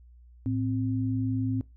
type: tone pair together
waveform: sine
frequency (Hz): 110 / 261.3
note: A2 / C4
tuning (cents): 0 / -2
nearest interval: octave + minor third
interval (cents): 1498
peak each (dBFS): -28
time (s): 0.46-1.61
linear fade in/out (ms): 0
effects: noise-tail reverb RT60 0.2 s tail -20 dB re dry + added 60 Hz sine -50 dBFS peak until 1.76 s